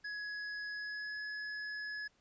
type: tone with pitch glide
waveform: square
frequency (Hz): 1679 to 1695.6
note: G#6 to G#6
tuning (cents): +18 to +35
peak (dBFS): -40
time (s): 0.04-2.08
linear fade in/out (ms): 10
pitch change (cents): +17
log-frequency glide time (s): 0.7-1.17
effects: pink hiss -72 dBFS RMS until 2.2 s + resampled to 16000 Hz